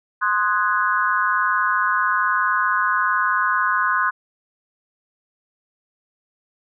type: chord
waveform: sine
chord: Ab dominant seventh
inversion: first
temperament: equal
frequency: 1046.5 / 1244.5 / 1480 / 1661.2 Hz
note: C6 / Eb6 / Gb6 / Ab6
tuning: 0 / 0 / 0 / 0 cents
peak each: -21 / -23 / -21 / -26 dBFS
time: 0.21-4.11 s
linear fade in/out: 20 ms
effects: none